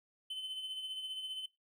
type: tone with tremolo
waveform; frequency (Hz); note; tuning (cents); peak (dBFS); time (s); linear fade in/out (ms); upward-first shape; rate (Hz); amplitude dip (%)
triangle; 3052; G7; -47; -36; 0.3-1.46; 5; sine; 15; 45
effects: noise-tail reverb RT60 0.2 s tail -19 dB re dry